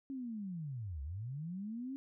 sine linear two-way sweep, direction down then up, 276.3 to 65.41 to 276.3 Hz, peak -39 dBFS, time 0.1-1.96 s, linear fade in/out 0 ms, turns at 1.02 s, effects none

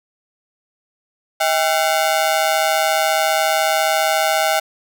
sawtooth ring-modulated tone, 716 Hz, F5, 43 cents sharp, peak -8 dBFS, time 1.4-4.6 s, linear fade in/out 10 ms, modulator 77.2 Hz, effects none

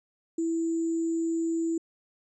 sine tone with sample-and-hold, 329.6 Hz, E4, in tune, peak -25 dBFS, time 0.38-1.78 s, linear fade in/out 5 ms, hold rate 7350 Hz, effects resampled to 24000 Hz

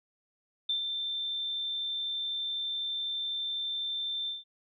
sine tone with ADSR envelope, 3564 Hz, A7, 22 cents sharp, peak -26 dBFS, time 0.69-4.44 s, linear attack 6 ms, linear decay 110 ms, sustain -5 dB, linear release 160 ms, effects none

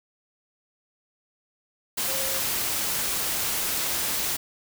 sine tone in noise, 536 Hz, C5, 42 cents sharp, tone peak -35 dBFS, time 2.07-2.4 s, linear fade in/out 10 ms, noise white, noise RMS -27 dBFS, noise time 1.97-4.37 s, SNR -11 dB, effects none

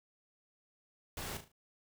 pink noise with echo, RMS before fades -42 dBFS, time 1.17-1.37 s, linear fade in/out 2 ms, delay 37 ms, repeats 4, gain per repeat -8 dB, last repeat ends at 1.518 s, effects none

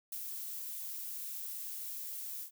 violet noise with ADSR envelope, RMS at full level -40 dBFS, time 0.12-2.51 s, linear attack 4 ms, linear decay 72 ms, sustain -2 dB, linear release 92 ms, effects none

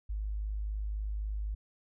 sine tone, 51.91 Hz, G#1, in tune, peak -32 dBFS, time 0.09-1.55 s, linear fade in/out 10 ms, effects none

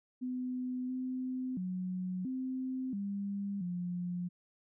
sine tone with pitch steps, 252.5 / 256.3 / 183.6 / 259.1 / 200 / 177.2 Hz, B3 / C4 / F#3 / C4 / G3 / F3, +39 / -36 / -13 / -17 / +35 / +25 cents, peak -34 dBFS, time 0.21-4.29 s, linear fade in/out 20 ms, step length 680 ms, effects none

